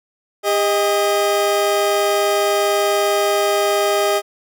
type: tone pair together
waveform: 30% pulse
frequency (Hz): 402.8 / 624.3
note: G4 / D#5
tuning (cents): +47 / +6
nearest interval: minor sixth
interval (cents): 759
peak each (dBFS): -15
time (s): 0.43-4.22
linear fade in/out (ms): 50
effects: none